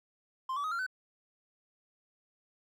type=tone with pitch steps; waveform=triangle; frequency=1046.5 / 1147.8 / 1259 / 1380.9 / 1514.6 Hz; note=C6 / D6 / D#6 / F6 / F#6; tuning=0 / -40 / +20 / -20 / +40 cents; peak=-30 dBFS; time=0.49-0.865 s; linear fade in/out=5 ms; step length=75 ms; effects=none